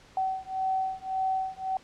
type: beating tone pair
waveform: sine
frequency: 759 / 760.8 Hz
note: F#5 / F#5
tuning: +44 / +48 cents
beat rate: 1.8 Hz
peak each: -30 dBFS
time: 0.17-1.77 s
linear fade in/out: 2 ms
effects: pink hiss -55 dBFS RMS until 1.83 s + low-pass 6000 Hz 12 dB/octave